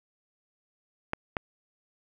clicks, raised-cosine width 0.5 ms, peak -13 dBFS, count 2, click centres 1.134 / 1.368 s, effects 9-bit

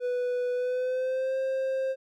triangle tone with pitch glide, 493.9 to 529.3 Hz, B4 to C5, 0 to +20 cents, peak -24 dBFS, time 0-1.96 s, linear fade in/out 50 ms, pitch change +120 cents, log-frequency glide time 0.53-1.37 s, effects none

